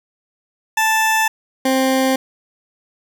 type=tone pair in turn; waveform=20% pulse; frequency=880 / 263.3 Hz; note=A5 / C4; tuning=0 / +11 cents; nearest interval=octave + major sixth; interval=2089 cents; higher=first; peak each=-9 dBFS; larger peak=neither; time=0.77-1.28 / 1.65-2.16 s; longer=neither; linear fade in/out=5 ms; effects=none